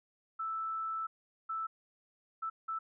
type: tone bursts at uneven times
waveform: sine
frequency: 1318.5 Hz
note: E6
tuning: in tune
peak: -34 dBFS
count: 4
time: 0.39-1.07 / 1.49-1.67 / 2.42-2.5 / 2.68-2.79 s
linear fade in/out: 10 ms
effects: none